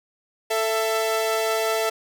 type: tone pair together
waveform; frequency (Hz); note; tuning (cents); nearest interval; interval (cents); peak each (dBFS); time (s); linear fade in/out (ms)
sawtooth; 442.2 / 666; A4 / E5; +9 / +18; perfect fifth; 709; -20; 0.5-1.9; 10
effects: none